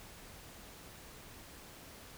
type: silence
effects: pink hiss -53 dBFS RMS until 2.17 s